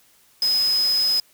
sine tone in noise, 5060 Hz, D#8, 28 cents sharp, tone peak -17 dBFS, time 0.42-1.2 s, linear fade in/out 2 ms, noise white, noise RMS -34 dBFS, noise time 0.42-1.2 s, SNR +14 dB, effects white hiss -57 dBFS RMS until 1.33 s

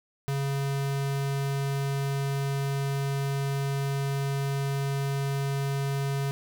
square tone, 138.59 Hz, C#3, in tune, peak -27 dBFS, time 0.28-6.31 s, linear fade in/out 0 ms, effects none

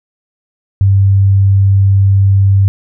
sine tone, 98 Hz, G2, in tune, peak -5 dBFS, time 0.81-2.68 s, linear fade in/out 0 ms, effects none

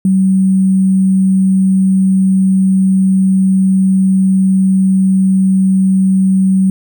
sine tone with sample-and-hold, 189.9 Hz, F#3, 45 cents sharp, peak -7 dBFS, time 0.05-6.7 s, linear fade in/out 2 ms, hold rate 8820 Hz, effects none

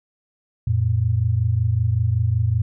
sine tone pair together, 89.3 / 114.62 Hz, F2 / A#2, +39 / -29 cents, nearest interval major third, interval 432 cents, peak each -21 / -18 dBFS, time 0.67-2.62 s, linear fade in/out 5 ms, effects none

